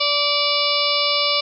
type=harmonic tone with a mistuned harmonic; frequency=580 Hz; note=D5; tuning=22 cents flat; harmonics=1 / 2 / 4 / 5 / 6 / 7 / 8 / 9; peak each=-25 / -25 / -25 / -25 / -25 / -25 / -25 / -25 dBFS; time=0-1.41 s; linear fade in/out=10 ms; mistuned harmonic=6; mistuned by=+27 cents; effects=none